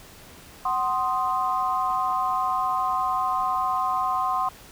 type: chord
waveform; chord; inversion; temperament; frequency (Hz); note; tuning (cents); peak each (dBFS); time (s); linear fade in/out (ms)
sine; C diminished; second; equal with one note detuned; 748.6 / 1046.5 / 1244.5; Gb5 / C6 / Eb6; +20 / 0 / 0; -27 / -24 / -29; 0.65-4.49; 5
effects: pink hiss -47 dBFS RMS until 4.71 s